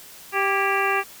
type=harmonic tone with a mistuned harmonic; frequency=392 Hz; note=G4; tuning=in tune; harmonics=1 / 2 / 3 / 4 / 5 / 6 / 7; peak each=-26 / -26 / -25 / -27 / -29 / -28 / -29 dBFS; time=0.32-1.04 s; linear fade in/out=50 ms; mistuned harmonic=4; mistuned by=+71 cents; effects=white hiss -44 dBFS RMS until 1.2 s